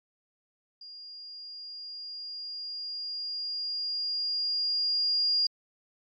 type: tone with level ramp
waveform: sine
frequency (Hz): 4828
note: D8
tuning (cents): +47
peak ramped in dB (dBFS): -43 to -22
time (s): 0.81-5.47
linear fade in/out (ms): 5
effects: MP3 64 kbps